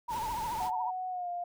sine tone with vibrato, 917 Hz, A#5, 29 cents flat, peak -32 dBFS, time 0.08-0.91 s, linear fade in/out 10 ms, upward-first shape triangle, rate 14 Hz, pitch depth 130 cents each way
pink noise, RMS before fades -43 dBFS, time 0.08-0.71 s, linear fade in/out 50 ms
sine tone with pitch glide, 740 to 702.9 Hz, F#5 to F5, 0 to +11 cents, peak -33 dBFS, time 0.6-1.44 s, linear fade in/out 5 ms, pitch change -89 cents, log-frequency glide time 1.09-1.29 s
effects none

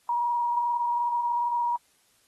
sine tone with frequency modulation, 955 Hz, A#5, 42 cents sharp, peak -23 dBFS, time 0.09-1.76 s, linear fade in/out 2 ms, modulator 22.5 Hz, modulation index 0.62, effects white hiss -65 dBFS RMS until 2.27 s + AAC 32 kbps

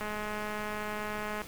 click train, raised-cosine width 0.5 ms, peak -22 dBFS, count 298, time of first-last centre 0.01-1.418 s, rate 211 Hz, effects pink hiss -47 dBFS RMS until 1.47 s

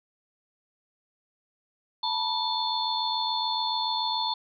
sine tone cluster, 885 / 972 / 3543 / 4330 Hz, A5 / B5 / A7 / C#8, +10 / -28 / +11 / -41 cents, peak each -31 dBFS, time 2.03-4.34 s, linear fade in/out 5 ms, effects none

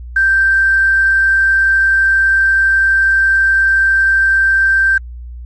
sine tone with quantisation, 1568 Hz, G6, in tune, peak -8 dBFS, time 0.16-4.98 s, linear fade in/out 5 ms, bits 6, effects added 60 Hz sine -26 dBFS peak until 5.45 s + MP3 32 kbps

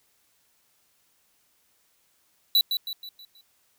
square tone with echo, 3951 Hz, B7, in tune, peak -17 dBFS, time 2.55-2.61 s, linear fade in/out 2 ms, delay 160 ms, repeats 5, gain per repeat -7 dB, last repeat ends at 3.41 s, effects white hiss -67 dBFS RMS until 3.78 s

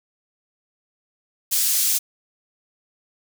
pink high-pass noise, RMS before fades -20 dBFS, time 1.51-1.99 s, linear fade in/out 20 ms, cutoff 6400 Hz, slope 12 dB/octave, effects none

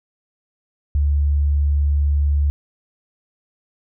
sine tone, 72.2 Hz, D2, 29 cents flat, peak -14 dBFS, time 0.95-2.5 s, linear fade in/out 0 ms, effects none

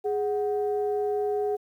sine tone pair together, 415.3 / 740 Hz, G#4 / F#5, 0 / 0 cents, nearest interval minor seventh, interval 1000 cents, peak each -24 / -31 dBFS, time 0.04-1.57 s, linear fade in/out 20 ms, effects tanh soft clip ceiling -17 dBFS + 10-bit

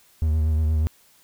triangle tone with vibrato, 78.1 Hz, D#2, 7 cents sharp, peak -16 dBFS, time 0.22-0.87 s, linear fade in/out 0 ms, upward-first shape sine, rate 8.4 Hz, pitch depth 37 cents each way, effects white hiss -57 dBFS RMS until 1.23 s

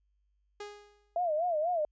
sawtooth tone with exponential decay, 412.7 Hz, G#4, 11 cents flat, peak -34 dBFS, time 0.6-1.16 s, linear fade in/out 5 ms, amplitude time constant 120 ms
sine tone with vibrato, 659.3 Hz, E5, in tune, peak -27 dBFS, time 1.16-1.85 s, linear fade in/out 2 ms, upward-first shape sine, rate 4.1 Hz, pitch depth 160 cents each way
effects added 50 Hz sine -70 dBFS peak until 1.91 s + resampled to 16000 Hz

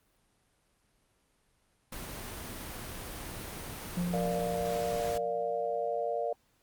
pink noise, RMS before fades -41 dBFS, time 1.92-5.18 s, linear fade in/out 5 ms
triangle tone with exponential decay, 175.6 Hz, F3, 10 cents sharp, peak -26 dBFS, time 3.97-6.27 s, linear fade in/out 2 ms, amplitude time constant 500 ms
sine chord, Bb major, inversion none, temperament equal, 466.2 / 587.3 / 698.5 Hz, Bb4 / D5 / F5, 0 / 0 / 0 cents, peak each -34 dBFS, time 4.13-6.33 s, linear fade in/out 5 ms
effects pink hiss -71 dBFS RMS until 6.62 s + Opus 32 kbps

